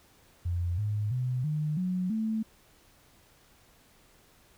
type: tone with pitch steps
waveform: sine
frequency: 87.31 / 105.04 / 126.36 / 152.02 / 182.88 / 220 Hz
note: F2 / G#2 / B2 / D#3 / F#3 / A3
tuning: 0 / +20 / +40 / -40 / -20 / 0 cents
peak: -27 dBFS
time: 0.45-2.43 s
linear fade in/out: 10 ms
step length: 330 ms
effects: pink hiss -61 dBFS RMS until 4.57 s